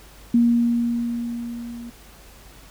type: tone with level ramp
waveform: sine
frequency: 236.2 Hz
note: A#3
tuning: 23 cents sharp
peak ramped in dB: -12 to -33 dBFS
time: 0.34-1.9 s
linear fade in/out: 5 ms
effects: added 50 Hz sine -48 dBFS peak until 2.7 s + pink hiss -48 dBFS RMS until 2.7 s